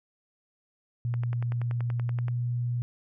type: tone with pitch glide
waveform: sine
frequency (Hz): 119.6 to 121.06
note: A#2 to B2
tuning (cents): +45 to -34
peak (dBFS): -26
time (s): 1.05-2.82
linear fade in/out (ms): 0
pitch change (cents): +21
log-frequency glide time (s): 2.02-2.29
type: click train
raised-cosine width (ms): 0.5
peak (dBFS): -25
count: 13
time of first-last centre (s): 1.14-2.283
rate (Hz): 10.5
effects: none